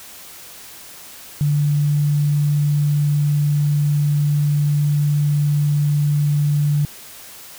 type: tone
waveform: sine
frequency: 146.6 Hz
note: D3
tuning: 3 cents flat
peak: -14 dBFS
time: 1.41-6.85 s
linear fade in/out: 0 ms
effects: white hiss -39 dBFS RMS until 7.58 s